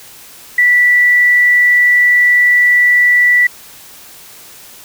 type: tone with quantisation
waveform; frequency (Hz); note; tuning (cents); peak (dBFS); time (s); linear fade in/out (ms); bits
sine; 1962; B6; -12; -6; 0.58-3.47; 5; 6
effects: white hiss -37 dBFS RMS until 4.84 s